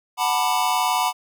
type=chord; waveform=square; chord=B minor seventh; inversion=second; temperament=just; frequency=740.8 / 889 / 987.8 / 1185.3 Hz; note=F#5 / A5 / B5 / D6; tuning=+2 / +18 / 0 / +16 cents; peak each=-25 / -26 / -23 / -29 dBFS; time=0.17-1.13 s; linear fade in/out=50 ms; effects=none